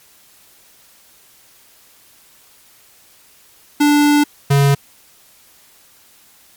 square tone pair in turn, 293 / 140.29 Hz, D4 / C#3, -4 / +21 cents, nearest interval octave + minor second, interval 1275 cents, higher first, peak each -10 dBFS, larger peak neither, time 3.8-4.24 / 4.5-4.75 s, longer first, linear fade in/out 10 ms, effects white hiss -49 dBFS RMS until 6.56 s + MP3 96 kbps

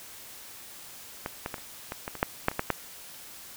clicks, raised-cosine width 0.5 ms, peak -16 / -16 / -18 / -29 / -18 / -18 / -23 / -7 / -7 / -23 / -11 / -9 dBFS, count 12, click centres 1.261 / 1.461 / 1.542 / 1.582 / 1.921 / 2.079 / 2.153 / 2.229 / 2.484 / 2.515 / 2.594 / 2.703 s, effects white hiss -46 dBFS RMS until 3.56 s

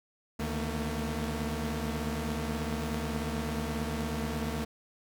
sawtooth tone cluster, 73.4 / 156 / 224.9 / 241.5 Hz, D2 / D#3 / A3 / B3, 0 / +5 / +38 / -39 cents, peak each -32 / -35 / -31 / -36 dBFS, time 0.39-4.65 s, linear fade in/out 10 ms, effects none

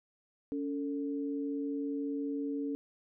sine tone pair together, 281.8 / 447.3 Hz, C#4 / A4, +29 / +28 cents, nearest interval minor sixth, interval 799 cents, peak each -33 / -40 dBFS, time 0.52-2.75 s, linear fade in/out 0 ms, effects none

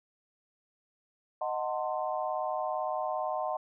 sine chord, D# diminished seventh, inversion none, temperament equal with one note detuned, 622.3 / 740 / 895.9 / 1046.5 Hz, D#5 / F#5 / A5 / C6, 0 / 0 / +31 / 0 cents, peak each -34 / -34 / -38 / -37 dBFS, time 1.41-3.57 s, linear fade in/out 5 ms, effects none

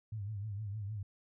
sine tone with vibrato, 103.83 Hz, G#2, in tune, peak -37 dBFS, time 0.12-1.03 s, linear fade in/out 5 ms, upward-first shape triangle, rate 6.5 Hz, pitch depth 130 cents each way, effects none

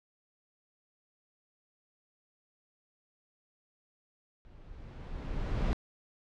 brown noise with level ramp, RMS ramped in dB -55 to -27 dBFS, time 4.45-5.73 s, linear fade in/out 0 ms, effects low-pass 4000 Hz 12 dB/octave

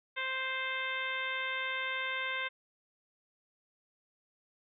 harmonic tone with a mistuned harmonic, 523.3 Hz, C5, in tune, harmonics 1 / 2 / 3 / 4 / 5 / 6 / 7, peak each -45 / -41 / -38 / -37 / -42 / -45 / -44 dBFS, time 0.16-2.49 s, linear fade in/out 20 ms, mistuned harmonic 7, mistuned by -28 cents, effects none

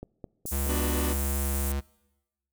click train, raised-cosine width 2 ms, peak -25 dBFS, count 4, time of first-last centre 0.03-0.667 s, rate 4.71 Hz
pink high-pass noise, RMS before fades -35 dBFS, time 0.46-1.72 s, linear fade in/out 2 ms, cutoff 7800 Hz, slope 24 dB/octave
square tone, 69.5 Hz, C#2, 5 cents sharp, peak -28 dBFS, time 0.51-1.81 s, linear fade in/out 20 ms
sawtooth chord, B minor, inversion none, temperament just, 246.9 / 296.3 / 370.4 Hz, B3 / D4 / F#4, 0 / +15 / +2 cents, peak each -30 dBFS, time 0.68-1.14 s, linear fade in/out 20 ms
effects noise-tail reverb RT60 1.0 s tail -23 dB re dry

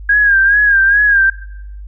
sine tone with vibrato, 1625 Hz, G#6, 38 cents flat, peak -7 dBFS, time 0.09-1.3 s, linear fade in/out 5 ms, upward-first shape sine, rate 2.4 Hz, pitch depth 66 cents each way, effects noise-tail reverb RT60 0.8 s tail -20 dB re dry + added 50 Hz sine -27 dBFS peak until 1.87 s

